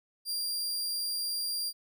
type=tone; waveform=sawtooth; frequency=4769 Hz; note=D8; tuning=26 cents sharp; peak=-28 dBFS; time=0.25-1.73 s; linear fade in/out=50 ms; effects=none